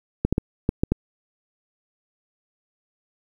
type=clicks; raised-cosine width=3 ms; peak=-6 dBFS; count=6; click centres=0.25 / 0.326 / 0.381 / 0.691 / 0.835 / 0.92 s; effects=8-bit